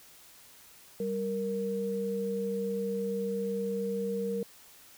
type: tone pair together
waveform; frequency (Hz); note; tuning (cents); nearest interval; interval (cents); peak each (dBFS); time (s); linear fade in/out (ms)
sine; 195.17 / 466.2; G3 / A#4; -7 / 0; octave + minor third; 1507; -34 / -31; 1-4.43; 2
effects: white hiss -55 dBFS RMS until 4.97 s

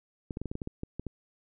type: clicks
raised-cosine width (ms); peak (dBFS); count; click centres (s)
3; -22; 11; 0.308 / 0.371 / 0.416 / 0.457 / 0.515 / 0.554 / 0.618 / 0.674 / 0.834 / 0.996 / 1.067
effects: none

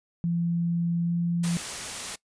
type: tone with pitch glide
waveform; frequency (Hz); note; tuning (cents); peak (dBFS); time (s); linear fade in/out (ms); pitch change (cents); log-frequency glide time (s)
sine; 170.4 to 171.49; F3 to F3; -42 to -31; -23; 0.24-1.57; 0; +11; 1.05-1.12
type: noise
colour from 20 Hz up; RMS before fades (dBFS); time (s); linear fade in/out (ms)
white; -34; 1.43-2.16; 10
effects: noise-tail reverb RT60 0.1 s tail -21 dB re dry + resampled to 22050 Hz

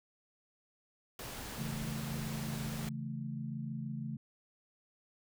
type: noise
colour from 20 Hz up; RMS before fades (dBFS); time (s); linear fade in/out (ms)
pink; -44; 1.19-2.89; 2
type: chord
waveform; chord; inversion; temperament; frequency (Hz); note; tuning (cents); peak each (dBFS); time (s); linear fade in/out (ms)
sine; A major; first; equal; 138.59 / 164.81 / 220; C#3 / E3 / A3; 0 / 0 / 0; -40 / -44 / -41; 1.58-4.17; 5
effects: none

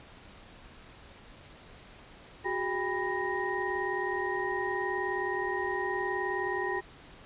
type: tone cluster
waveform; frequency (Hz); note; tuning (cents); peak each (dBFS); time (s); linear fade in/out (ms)
sine; 366.8 / 406 / 802 / 988 / 1866; F#4 / G#4 / G5 / B5 / A#6; -15 / -39 / +39 / 0 / +1; -34 / -37 / -37 / -37 / -34; 2.44-6.81; 20
effects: pink hiss -52 dBFS RMS until 7.25 s + resampled to 8000 Hz

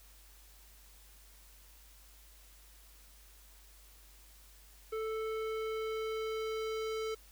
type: tone with low-pass filter sweep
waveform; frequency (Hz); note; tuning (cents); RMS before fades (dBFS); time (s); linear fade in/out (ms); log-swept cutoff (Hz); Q
square; 440; A4; 0; -37; 4.92-7.15; 10; 1900 to 5800; 0.91
effects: added 50 Hz sine -58 dBFS peak until 7.31 s + white hiss -61 dBFS RMS until 7.31 s

